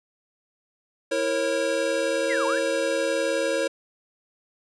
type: chord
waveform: square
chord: A# diminished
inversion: second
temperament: equal with one note detuned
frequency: 329.6 / 466.2 / 545.5 Hz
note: E4 / A#4 / C#5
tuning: 0 / 0 / -28 cents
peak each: -31 / -29 / -25 dBFS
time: 1.11-3.68 s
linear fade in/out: 10 ms
type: linear two-way sweep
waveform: sine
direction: down then up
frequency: 2217 to 886 to 1843 Hz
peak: -26 dBFS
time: 2.29-2.59 s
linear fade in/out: 20 ms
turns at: 2.46 s
effects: resampled to 22050 Hz